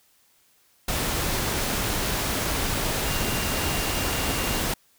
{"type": "tone in noise", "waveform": "sine", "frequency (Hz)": 2794, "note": "F7", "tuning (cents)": 0, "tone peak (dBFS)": -36, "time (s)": [3.06, 4.6], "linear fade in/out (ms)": 5, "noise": "pink", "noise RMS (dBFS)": -26, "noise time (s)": [0.88, 4.74], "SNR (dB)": -13, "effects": ["white hiss -62 dBFS RMS until 4.98 s"]}